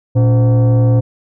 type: tone with frequency modulation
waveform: sine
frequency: 116.54 Hz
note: A#2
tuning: in tune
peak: -5 dBFS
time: 0.15-1.01 s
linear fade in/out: 20 ms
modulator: 398 Hz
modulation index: 0.49
effects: tanh soft clip ceiling -7 dBFS